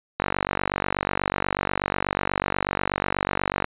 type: click train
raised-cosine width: 0.5 ms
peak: -7 dBFS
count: 167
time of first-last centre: 0.2-3.644 s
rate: 48.2 Hz
effects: resampled to 8000 Hz